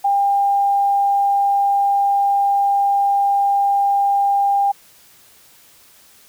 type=tone; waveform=sine; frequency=800 Hz; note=G5; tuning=35 cents sharp; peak=-13 dBFS; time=0.04-4.72 s; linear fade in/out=10 ms; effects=white hiss -49 dBFS RMS until 6.28 s